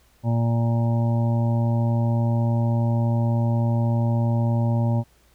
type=harmonic tone; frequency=116.54 Hz; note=A#2; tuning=in tune; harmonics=1 / 2 / 3 / 5 / 6 / 7 / 8; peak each=-19 / -26 / -37 / -32 / -45 / -36 / -38 dBFS; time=0.23-5.04 s; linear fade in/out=50 ms; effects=added 60 Hz sine -60 dBFS peak until 5.34 s + pink hiss -60 dBFS RMS until 5.34 s